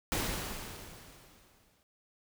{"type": "noise with exponential decay", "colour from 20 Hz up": "pink", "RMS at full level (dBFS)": -31, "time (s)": [0.12, 1.83], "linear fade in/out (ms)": 0, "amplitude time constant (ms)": 370, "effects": []}